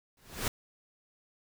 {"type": "noise with exponential growth", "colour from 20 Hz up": "pink", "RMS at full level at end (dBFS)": -28, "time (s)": [0.17, 0.48], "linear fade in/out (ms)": 2, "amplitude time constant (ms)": 66, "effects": []}